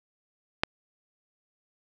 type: click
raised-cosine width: 0.3 ms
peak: -6 dBFS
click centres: 0.635 s
effects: none